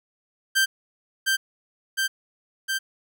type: tone with echo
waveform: sawtooth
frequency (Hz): 1568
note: G6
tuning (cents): 0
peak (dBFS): -14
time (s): 0.55-0.66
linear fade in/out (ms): 20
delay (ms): 710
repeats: 3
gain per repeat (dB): -2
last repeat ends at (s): 2.79
effects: none